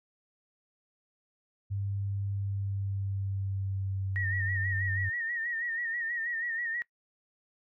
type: tone with pitch glide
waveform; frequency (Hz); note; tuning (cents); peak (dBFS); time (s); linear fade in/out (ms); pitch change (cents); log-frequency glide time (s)
sine; 99.4 to 96.4; G2 to G2; +25 to -28; -30; 1.7-5.1; 20; -53; 2.33-4.05
type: tone with vibrato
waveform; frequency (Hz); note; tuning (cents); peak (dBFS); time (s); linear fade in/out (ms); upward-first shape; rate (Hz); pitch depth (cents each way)
sine; 1864.7; A#6; 0; -31; 4.16-6.82; 0; sine; 6.2; 66
effects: noise-tail reverb RT60 0.1 s tail -21 dB re dry